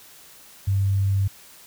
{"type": "tone", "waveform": "sine", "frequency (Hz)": 98, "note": "G2", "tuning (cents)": 0, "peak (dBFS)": -18, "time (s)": [0.67, 1.28], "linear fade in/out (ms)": 10, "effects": ["white hiss -48 dBFS RMS until 1.66 s"]}